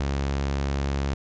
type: tone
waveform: sawtooth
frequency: 69.3 Hz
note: C#2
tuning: in tune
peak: -20 dBFS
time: 0-1.14 s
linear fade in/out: 0 ms
effects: resampled to 16000 Hz